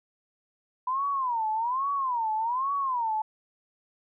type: tone with vibrato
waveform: sine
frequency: 987.8 Hz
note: B5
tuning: in tune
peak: -25 dBFS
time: 0.87-3.22 s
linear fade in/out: 5 ms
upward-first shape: sine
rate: 1.2 Hz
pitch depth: 230 cents each way
effects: none